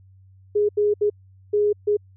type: tone bursts at uneven times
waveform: sine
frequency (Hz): 415.3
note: G#4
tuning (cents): 0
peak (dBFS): -16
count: 5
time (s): 0.55-0.69 / 0.77-0.94 / 1.01-1.1 / 1.53-1.73 / 1.87-1.97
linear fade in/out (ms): 10
effects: added 95 Hz sine -48 dBFS peak until 2.16 s